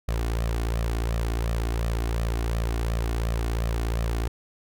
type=tone with flanger; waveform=sawtooth; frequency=56.9 Hz; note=A#1; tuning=41 cents flat; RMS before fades=-26 dBFS; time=0.08-4.28 s; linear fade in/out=5 ms; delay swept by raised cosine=1.6 to 2.8 ms; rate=2.8 Hz; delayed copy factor=+0.6; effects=none